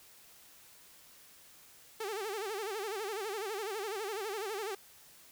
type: tone with vibrato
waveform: sawtooth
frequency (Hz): 415.2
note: G#4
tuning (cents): 0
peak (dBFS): -32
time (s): 2-4.75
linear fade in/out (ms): 5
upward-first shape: sine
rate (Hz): 12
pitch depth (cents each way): 150
effects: white hiss -58 dBFS RMS until 5.31 s